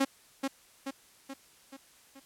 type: tone with echo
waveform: sawtooth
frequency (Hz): 271.5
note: C#4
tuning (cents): -36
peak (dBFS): -20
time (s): 0-0.05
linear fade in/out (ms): 10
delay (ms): 430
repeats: 5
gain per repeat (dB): -5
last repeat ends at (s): 2.2
effects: white hiss -60 dBFS RMS until 2.25 s + low-pass 12000 Hz 12 dB/octave